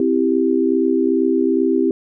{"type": "chord", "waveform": "sine", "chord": "C major", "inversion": "none", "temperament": "equal", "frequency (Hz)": [261.6, 329.6, 392], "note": ["C4", "E4", "G4"], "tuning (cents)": [0, 0, 0], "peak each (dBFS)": -18, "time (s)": [0, 1.91], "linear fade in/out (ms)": 2, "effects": []}